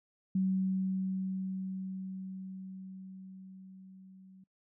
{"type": "tone with level ramp", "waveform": "sine", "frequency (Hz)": 189.1, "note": "F#3", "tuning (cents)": 38, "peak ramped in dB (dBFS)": [-26, -53], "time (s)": [0.35, 4.44], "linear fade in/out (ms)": 5, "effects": ["noise-tail reverb RT60 0.1 s tail -26 dB re dry"]}